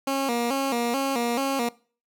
15% pulse tone with vibrato, 254.2 Hz, C4, 50 cents flat, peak -17 dBFS, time 0.07-1.69 s, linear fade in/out 5 ms, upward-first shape square, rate 2.3 Hz, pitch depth 120 cents each way, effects noise-tail reverb RT60 0.4 s tail -22 dB re dry

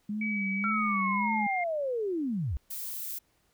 sine tone with vibrato, 204.7 Hz, G#3, 25 cents flat, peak -30 dBFS, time 0.09-1.47 s, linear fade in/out 5 ms, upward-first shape sine, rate 1.8 Hz, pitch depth 93 cents each way
sine tone with pitch glide, 2280 to 2115 Hz, C#7 to C7, +48 to +18 cents, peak -31 dBFS, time 0.21-1.64 s, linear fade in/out 5 ms, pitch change -130 cents, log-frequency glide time 0.59-1.47 s
sine linear sweep, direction down, 1372 to 55.5 Hz, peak -28 dBFS, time 0.64-2.57 s, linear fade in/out 0 ms
violet noise, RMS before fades -37 dBFS, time 2.7-3.19 s, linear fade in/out 10 ms
effects pink hiss -70 dBFS RMS until 3.53 s

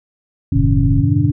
sine chord, F# diminished seventh, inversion none, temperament equal with one note detuned, 92.5 / 107.55 / 130.81 / 155.56 Hz, F#2 / A2 / C3 / Eb3, 0 / -39 / 0 / 0 cents, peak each -19 / -16 / -17 / -19 dBFS, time 0.52-1.31 s, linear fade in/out 5 ms
sine tone with pitch glide, 277.2 to 291.7 Hz, C#4 to D4, 0 to -12 cents, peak -18 dBFS, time 0.52-1.32 s, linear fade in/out 10 ms, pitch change +88 cents, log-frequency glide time 1.01-1.15 s
sine tone, 41.48 Hz, E1, 12 cents sharp, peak -17 dBFS, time 0.55-1.02 s, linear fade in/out 10 ms
effects none

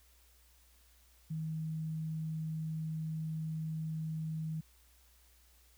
sine tone, 158.3 Hz, D#3, 30 cents sharp, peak -35 dBFS, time 1.3-4.61 s, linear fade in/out 10 ms, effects added 60 Hz sine -64 dBFS peak until 5.77 s + white hiss -67 dBFS RMS until 5.77 s

